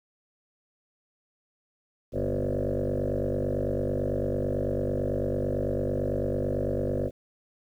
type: tone with frequency modulation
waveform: sine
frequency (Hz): 309.3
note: D#4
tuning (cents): -10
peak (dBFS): -24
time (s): 2.12-7.11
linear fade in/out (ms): 50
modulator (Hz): 49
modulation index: 5.7
effects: tanh soft clip ceiling -21 dBFS + 10-bit